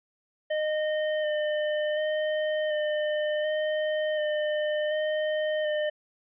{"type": "tone with vibrato", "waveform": "square", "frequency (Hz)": 610, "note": "D#5", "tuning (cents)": -34, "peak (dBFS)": -26, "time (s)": [0.5, 5.9], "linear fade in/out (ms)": 10, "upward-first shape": "square", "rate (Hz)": 0.68, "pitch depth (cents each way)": 14, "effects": ["resampled to 8000 Hz"]}